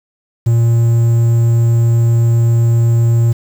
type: tone with quantisation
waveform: triangle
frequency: 116.54 Hz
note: A#2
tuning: in tune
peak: -6 dBFS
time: 0.46-3.33 s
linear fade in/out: 10 ms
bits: 6
effects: none